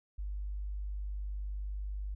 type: tone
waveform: sine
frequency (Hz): 49.95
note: G1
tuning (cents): +33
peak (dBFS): -35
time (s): 0.18-2.15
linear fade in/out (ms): 10
effects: none